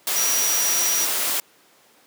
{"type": "tone in noise", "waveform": "sine", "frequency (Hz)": 5790, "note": "F#8", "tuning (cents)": -38, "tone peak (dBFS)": -21, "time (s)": [0.16, 1.05], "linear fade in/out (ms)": 2, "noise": "white", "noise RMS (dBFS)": -23, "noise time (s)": [0.07, 1.4], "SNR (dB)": -1, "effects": ["pink hiss -55 dBFS RMS until 2.06 s", "high-pass 300 Hz 12 dB/octave"]}